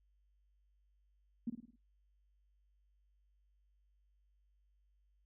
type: tone with echo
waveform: sine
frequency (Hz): 233.1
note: A#3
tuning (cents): 0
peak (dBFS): -34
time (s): 1.47-1.5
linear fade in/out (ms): 5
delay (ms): 52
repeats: 5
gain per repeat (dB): -6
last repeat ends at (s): 1.76
effects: noise-tail reverb RT60 0.2 s tail -23 dB re dry + added 50 Hz sine -70 dBFS peak until 5.25 s